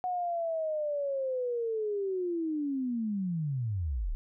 sine linear sweep, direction down, 736 to 30.47 Hz, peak -29 dBFS, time 0.04-4.15 s, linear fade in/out 0 ms, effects none

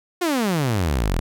sawtooth exponential sweep, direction down, 370 to 37.54 Hz, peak -15 dBFS, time 0.21-1.2 s, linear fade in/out 10 ms, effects none

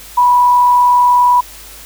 sine tone with frequency modulation, 980 Hz, B5, 14 cents flat, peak -6 dBFS, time 0.17-1.41 s, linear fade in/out 10 ms, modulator 39.9 Hz, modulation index 0.39, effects added 50 Hz sine -40 dBFS peak until 1.85 s + white hiss -35 dBFS RMS until 1.85 s

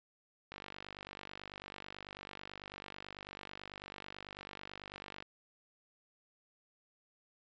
click train, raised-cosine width 0.3 ms, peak -29 dBFS, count 232, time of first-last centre 0.52-5.225 s, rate 49.1 Hz, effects resampled to 16000 Hz

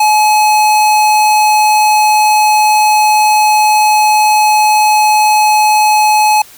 square tone, 851 Hz, G#5, 42 cents sharp, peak -7 dBFS, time 0-6.42 s, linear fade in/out 5 ms, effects white hiss -38 dBFS RMS until 6.57 s

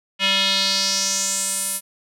square tone with band-pass filter sweep, 194.5 Hz, G3, 13 cents flat, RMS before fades -21 dBFS, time 0.19-1.81 s, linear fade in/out 50 ms, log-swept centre 2900 to 11000 Hz, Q 3.4, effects none

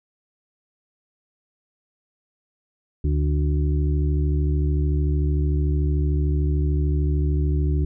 harmonic tone, 73.42 Hz, D2, in tune, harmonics 1 / 2 / 4 / 5, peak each -19 / -25 / -31 / -33 dBFS, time 3.04-7.85 s, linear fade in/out 5 ms, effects none

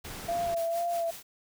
pink noise, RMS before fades -41 dBFS, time 0.04-0.55 s, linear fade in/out 10 ms
sine tone with vibrato, 679 Hz, F5, 49 cents flat, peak -27 dBFS, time 0.28-1.11 s, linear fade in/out 10 ms, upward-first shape sine, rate 2.1 Hz, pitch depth 32 cents each way
white noise with tremolo, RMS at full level -42 dBFS, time 0.56-1.23 s, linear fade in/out 10 ms, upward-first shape triangle, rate 5.6 Hz, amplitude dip 80%
effects none

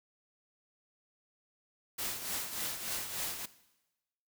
white noise with tremolo, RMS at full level -35 dBFS, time 1.98-3.46 s, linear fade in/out 10 ms, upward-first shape triangle, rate 3.4 Hz, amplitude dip 65%, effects noise-tail reverb RT60 1.0 s tail -17 dB re dry

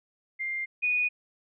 sine tone pair in turn, 2100 / 2471 Hz, C7 / D#7, +6 / -13 cents, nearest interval minor third, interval 281 cents, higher second, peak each -29 / -23 dBFS, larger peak second, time 0.39-0.66 / 0.82-1.09 s, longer neither, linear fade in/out 20 ms, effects none

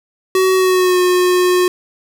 square tone with pitch glide, 375.8 to 361.7 Hz, F#4 to F#4, +27 to -39 cents, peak -11 dBFS, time 0.35-1.68 s, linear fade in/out 2 ms, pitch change -66 cents, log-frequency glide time 0.55-0.99 s, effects 7-bit

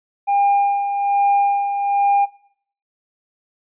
triangle tone with tremolo, 804 Hz, G5, 44 cents sharp, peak -11 dBFS, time 0.27-2.26 s, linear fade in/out 20 ms, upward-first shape sine, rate 1.2 Hz, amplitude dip 55%, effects noise-tail reverb RT60 0.6 s tail -19 dB re dry + resampled to 8000 Hz

